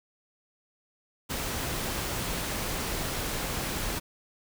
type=noise; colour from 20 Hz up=pink; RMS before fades=-32 dBFS; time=1.29-4 s; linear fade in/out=20 ms; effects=none